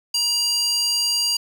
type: tone with high-pass filter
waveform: square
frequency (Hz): 950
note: A#5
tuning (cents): +33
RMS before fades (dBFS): -21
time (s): 0.14-1.37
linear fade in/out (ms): 5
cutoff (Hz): 4300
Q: 3.6
effects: none